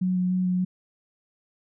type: tone with vibrato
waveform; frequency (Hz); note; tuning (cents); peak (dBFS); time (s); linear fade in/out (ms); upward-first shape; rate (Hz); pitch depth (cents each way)
sine; 182.8; F#3; -21; -21; 0.01-0.65; 10; square; 3.4; 10
effects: none